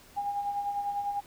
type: tone with tremolo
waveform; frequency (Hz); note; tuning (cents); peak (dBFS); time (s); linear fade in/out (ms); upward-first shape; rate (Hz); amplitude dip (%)
sine; 811; G#5; -41; -27; 0.16-1.21; 20; sine; 10; 50
effects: pink hiss -55 dBFS RMS until 1.26 s